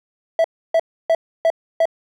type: tone bursts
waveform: triangle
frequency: 657 Hz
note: E5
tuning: 6 cents flat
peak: -10 dBFS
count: 5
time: 0.39-1.855 s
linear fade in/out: 2 ms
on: 53 ms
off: 300 ms
effects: none